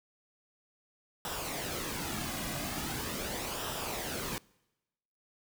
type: noise with flanger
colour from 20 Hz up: pink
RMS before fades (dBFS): -37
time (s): 1.25-4.38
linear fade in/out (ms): 0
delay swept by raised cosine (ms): 0.45 to 2.25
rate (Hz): 0.41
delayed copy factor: -0.55
effects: noise-tail reverb RT60 1.0 s tail -25 dB re dry